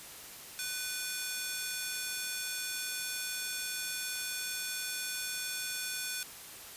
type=ring-modulated tone; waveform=10% pulse; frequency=1975.5 Hz; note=B6; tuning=in tune; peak=-23 dBFS; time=0.59-6.23 s; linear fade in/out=0 ms; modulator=473 Hz; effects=white hiss -48 dBFS RMS until 6.76 s + resampled to 32000 Hz